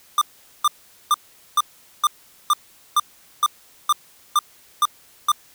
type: tone bursts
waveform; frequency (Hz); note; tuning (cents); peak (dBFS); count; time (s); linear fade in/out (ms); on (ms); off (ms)
square; 1195; D6; +30; -14; 12; 0.18-5.318; 2; 34; 430
effects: white hiss -52 dBFS RMS until 5.54 s